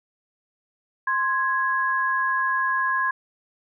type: tone pair together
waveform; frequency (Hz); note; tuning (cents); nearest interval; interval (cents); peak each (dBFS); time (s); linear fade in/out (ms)
sine; 1049 / 1661.2; C6 / G#6; +4 / 0; minor sixth; 796; -23; 1.07-3.11; 5
effects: none